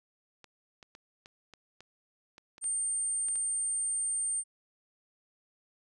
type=clicks; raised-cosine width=0.2 ms; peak=-33 dBFS; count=11; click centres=0.443 / 0.828 / 0.951 / 1.259 / 1.537 / 1.806 / 2.381 / 2.581 / 2.642 / 3.285 / 3.357 s
type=tone; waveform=sine; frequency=8760 Hz; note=C#9; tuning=22 cents flat; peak=-29 dBFS; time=2.61-4.44 s; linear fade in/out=50 ms
effects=none